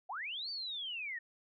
sine linear two-way sweep, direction up then down, 656 to 4637 to 1794 Hz, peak -38 dBFS, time 0.09-1.19 s, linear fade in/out 10 ms, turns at 0.5 s, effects none

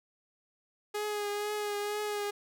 sawtooth tone with vibrato, 415.3 Hz, G#4, in tune, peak -28 dBFS, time 0.94-2.31 s, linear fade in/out 10 ms, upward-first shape triangle, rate 2.1 Hz, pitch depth 28 cents each way, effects none

